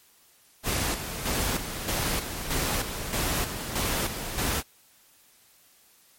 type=noise with tremolo; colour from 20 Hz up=pink; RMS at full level=-27 dBFS; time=0.63-4.63 s; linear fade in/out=50 ms; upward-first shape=square; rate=1.6 Hz; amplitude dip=55%; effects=white hiss -59 dBFS RMS until 6.18 s + MP3 64 kbps